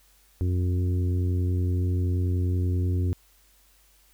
harmonic tone with a mistuned harmonic, 90.4 Hz, F#2, 40 cents flat, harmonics 1 / 2 / 3 / 4 / 5, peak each -22 / -37 / -34 / -37 / -46 dBFS, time 0.41-3.13 s, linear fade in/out 0 ms, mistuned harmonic 1, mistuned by -19 cents, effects added 49 Hz sine -61 dBFS peak until 4.13 s + white hiss -61 dBFS RMS until 4.13 s

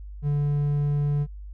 triangle tone, 145.2 Hz, D3, 19 cents flat, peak -19 dBFS, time 0.22-1.27 s, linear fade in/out 50 ms, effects added 50 Hz sine -36 dBFS peak until 1.53 s

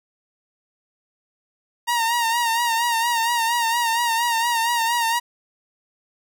sawtooth tone with vibrato, 932.3 Hz, A#5, in tune, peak -15 dBFS, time 1.87-5.2 s, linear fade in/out 20 ms, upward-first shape sine, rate 4.3 Hz, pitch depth 54 cents each way, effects none

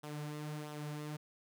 sawtooth tone with flanger, 150 Hz, D3, 37 cents sharp, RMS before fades -43 dBFS, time 0.03-1.17 s, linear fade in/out 10 ms, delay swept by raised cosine 0.43 to 5.43 ms, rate 1.5 Hz, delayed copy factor -0.55, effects none

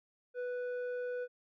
square tone with low-pass filter, 493.9 Hz, B4, in tune, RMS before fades -38 dBFS, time 0.34-1.28 s, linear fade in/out 50 ms, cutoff 1100 Hz, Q 2.1, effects none

